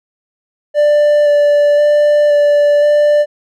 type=tone with vibrato; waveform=triangle; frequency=587.3 Hz; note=D5; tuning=in tune; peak=-5 dBFS; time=0.74-3.26 s; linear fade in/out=50 ms; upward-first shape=square; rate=0.96 Hz; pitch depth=10 cents each way; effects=none